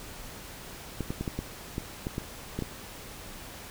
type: clicks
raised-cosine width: 3 ms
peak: -18 dBFS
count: 10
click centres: 1.007 / 1.105 / 1.21 / 1.278 / 1.39 / 1.781 / 2.069 / 2.181 / 2.59 / 2.623 s
effects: pink hiss -44 dBFS RMS until 3.7 s